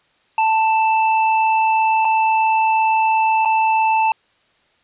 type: tone with dropouts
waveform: square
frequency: 883 Hz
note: A5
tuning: 6 cents sharp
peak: -14 dBFS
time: 0.38-4.12 s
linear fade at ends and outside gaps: 2 ms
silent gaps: 2.048-2.051 / 3.45-3.456 s
effects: white hiss -59 dBFS RMS until 4.83 s + resampled to 8000 Hz